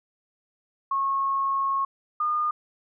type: tone pair in turn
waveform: sine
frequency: 1092 / 1217.7 Hz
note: C#6 / D#6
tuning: -26 / -38 cents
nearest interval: major second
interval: 188 cents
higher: second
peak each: -22 dBFS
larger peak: neither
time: 0.91-1.85 / 2.2-2.51 s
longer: first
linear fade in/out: 5 ms
effects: none